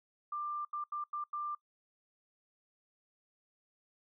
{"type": "tone bursts at uneven times", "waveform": "sine", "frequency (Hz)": 1188, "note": "D6", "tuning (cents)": 20, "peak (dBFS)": -35, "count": 5, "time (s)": [[0.32, 0.65], [0.73, 0.84], [0.92, 1.04], [1.13, 1.24], [1.33, 1.55]], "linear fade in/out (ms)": 5, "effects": ["noise-tail reverb RT60 0.1 s tail -24 dB re dry"]}